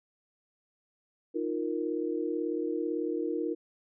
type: chord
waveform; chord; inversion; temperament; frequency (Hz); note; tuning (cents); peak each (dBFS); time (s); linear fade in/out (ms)
sine; Eb suspended second; none; equal; 311.1 / 349.2 / 466.2; Eb4 / F4 / Bb4; 0 / 0 / 0; -33 / -33 / -34; 1.34-3.55; 20
effects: none